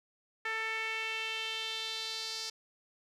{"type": "tone with band-pass filter sweep", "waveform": "sawtooth", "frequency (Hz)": 444.1, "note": "A4", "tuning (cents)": 16, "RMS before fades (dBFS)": -37, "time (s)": [0.45, 2.5], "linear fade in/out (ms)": 5, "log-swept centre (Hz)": [1900, 5000], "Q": 3.2, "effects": []}